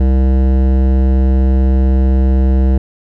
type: tone with hard clipping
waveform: sine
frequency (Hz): 65.41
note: C2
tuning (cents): 0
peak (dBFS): -10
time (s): 0-2.78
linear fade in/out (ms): 5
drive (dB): 15
effects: none